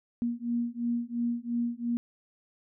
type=beating tone pair; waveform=sine; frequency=235.8 / 238.7 Hz; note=A#3 / A#3; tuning=+20 / +41 cents; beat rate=2.9 Hz; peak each=-31 dBFS; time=0.22-1.97 s; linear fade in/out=0 ms; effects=none